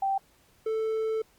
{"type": "tone pair in turn", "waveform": ["sine", "triangle"], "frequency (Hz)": [780, 441.2], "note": ["G5", "A4"], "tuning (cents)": [-9, 5], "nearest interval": "minor seventh", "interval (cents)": 986, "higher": "first", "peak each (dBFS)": -24, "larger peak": "neither", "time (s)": [[0.02, 0.18], [0.66, 1.22]], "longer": "second", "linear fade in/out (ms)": 5, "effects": ["pink hiss -63 dBFS RMS until 1.38 s", "Opus 48 kbps"]}